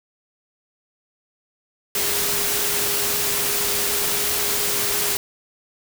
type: tone in noise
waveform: sine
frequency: 410 Hz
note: G#4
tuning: 22 cents flat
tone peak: -32 dBFS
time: 1.95-5.17 s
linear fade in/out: 2 ms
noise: white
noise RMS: -22 dBFS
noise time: 1.95-5.17 s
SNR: -13 dB
effects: none